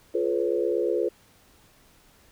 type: chord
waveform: sine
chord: C# dominant seventh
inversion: first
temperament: equal with one note detuned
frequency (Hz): 349.2 / 425.5 / 493.9 / 554.4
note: E#4 / G#4 / B4 / C#5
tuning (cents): 0 / +42 / 0 / 0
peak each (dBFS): -27 / -27 / -27 / -32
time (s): 0.14-1.09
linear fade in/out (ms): 10
effects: pink hiss -58 dBFS RMS until 2.31 s

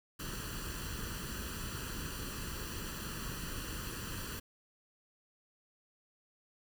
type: noise with comb filter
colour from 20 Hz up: pink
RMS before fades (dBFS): -41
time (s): 0.19-4.4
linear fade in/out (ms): 10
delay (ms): 0.68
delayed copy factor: +0.75
effects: none

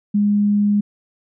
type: tone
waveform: sine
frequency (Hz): 205.7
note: G#3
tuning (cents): -16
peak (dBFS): -13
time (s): 0.14-0.81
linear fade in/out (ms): 10
effects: none

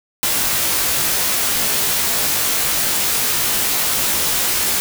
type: noise with comb filter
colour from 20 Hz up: white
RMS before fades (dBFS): -18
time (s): 0.23-4.8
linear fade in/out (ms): 0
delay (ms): 18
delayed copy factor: -0.9
effects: none

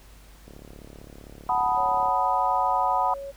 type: click train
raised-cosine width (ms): 2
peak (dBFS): -31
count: 58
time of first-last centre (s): 0.48-2.086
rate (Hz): 35.5
type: chord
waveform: sine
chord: B dominant seventh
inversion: second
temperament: equal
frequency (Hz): 740 / 880 / 987.8 / 1244.5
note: F#5 / A5 / B5 / D#6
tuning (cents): 0 / 0 / 0 / 0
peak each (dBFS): -25 / -28 / -24 / -30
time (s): 1.49-3.14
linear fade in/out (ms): 2
type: tone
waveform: sine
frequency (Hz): 554.4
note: C#5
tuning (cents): 0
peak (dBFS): -33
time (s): 1.76-3.32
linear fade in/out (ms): 20
effects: added 50 Hz sine -48 dBFS peak until 3.36 s + pink hiss -54 dBFS RMS until 3.36 s

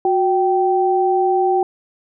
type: tone pair together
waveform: sine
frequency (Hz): 366.3 / 776.8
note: F#4 / G5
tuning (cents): -17 / -16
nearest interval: octave + minor second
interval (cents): 1301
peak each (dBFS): -16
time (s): 0.05-1.63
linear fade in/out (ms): 2
effects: none

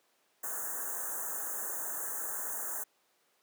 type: band-stop noise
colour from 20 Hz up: white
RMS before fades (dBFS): -37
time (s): 0.43-2.84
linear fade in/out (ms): 10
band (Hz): 1800 to 6300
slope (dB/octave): 96
effects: pink hiss -71 dBFS RMS until 3.42 s + high-pass 400 Hz 12 dB/octave

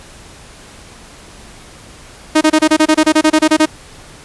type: tone bursts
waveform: sawtooth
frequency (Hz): 311.1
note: D#4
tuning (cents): 0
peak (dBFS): -3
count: 15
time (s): 2.35-3.658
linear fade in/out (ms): 10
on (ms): 62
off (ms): 27
effects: pink hiss -38 dBFS RMS until 4.24 s + resampled to 24000 Hz

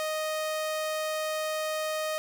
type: tone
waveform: sawtooth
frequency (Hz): 622.3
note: D#5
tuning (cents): 0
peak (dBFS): -25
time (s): 0-2.18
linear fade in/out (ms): 0
effects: none

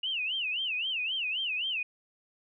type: tone with vibrato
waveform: sine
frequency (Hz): 2800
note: F7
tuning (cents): +4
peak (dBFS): -29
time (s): 0.03-1.83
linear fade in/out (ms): 5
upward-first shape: sine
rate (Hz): 3.8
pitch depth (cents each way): 220
effects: none

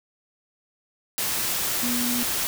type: tone in noise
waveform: sine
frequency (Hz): 242.6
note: B3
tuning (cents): -31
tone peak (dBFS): -26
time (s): 1.83-2.23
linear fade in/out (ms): 0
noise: white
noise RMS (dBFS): -26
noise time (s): 1.18-2.47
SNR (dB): -3
effects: none

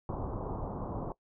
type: low-pass noise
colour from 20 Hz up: pink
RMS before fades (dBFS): -37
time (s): 0.09-1.12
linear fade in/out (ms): 2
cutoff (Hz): 1100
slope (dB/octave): 48
effects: noise-tail reverb RT60 0.1 s tail -20 dB re dry

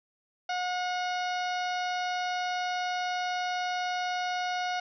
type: harmonic tone with a mistuned harmonic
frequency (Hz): 724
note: F#5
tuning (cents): -38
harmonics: 1 / 2 / 3 / 4 / 5 / 6 / 7 / 8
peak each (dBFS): -30 / -36 / -40 / -42 / -44 / -46 / -47 / -48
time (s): 0.49-4.8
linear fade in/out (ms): 5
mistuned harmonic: 5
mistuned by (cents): +36
effects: none

